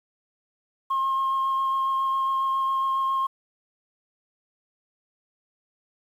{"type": "tone with vibrato", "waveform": "sine", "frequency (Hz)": 1071, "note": "C6", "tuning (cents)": 40, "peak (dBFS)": -20, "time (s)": [0.9, 3.27], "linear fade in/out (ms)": 10, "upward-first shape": "sine", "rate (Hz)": 7.3, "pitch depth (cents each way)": 10, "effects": ["tanh soft clip ceiling -19 dBFS", "9-bit"]}